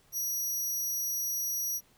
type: tone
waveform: 20% pulse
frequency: 5790 Hz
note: F#8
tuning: 38 cents flat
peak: -25 dBFS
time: 0.12-1.81 s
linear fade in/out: 50 ms
effects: pink hiss -64 dBFS RMS until 1.97 s